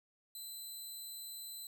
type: tone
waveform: 10% pulse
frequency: 4030 Hz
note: B7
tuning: 34 cents sharp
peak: -38 dBFS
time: 0.35-1.67 s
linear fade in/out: 2 ms
effects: none